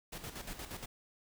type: noise with tremolo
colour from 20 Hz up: pink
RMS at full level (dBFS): -43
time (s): 0.12-0.86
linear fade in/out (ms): 10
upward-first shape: square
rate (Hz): 8.5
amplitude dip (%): 60
effects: none